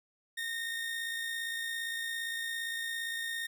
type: tone with amplitude modulation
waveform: 30% pulse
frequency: 1840 Hz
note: A#6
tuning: 23 cents flat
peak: -30 dBFS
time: 0.37-3.47 s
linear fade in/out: 10 ms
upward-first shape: sine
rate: 57.5 Hz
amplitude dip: 35%
effects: none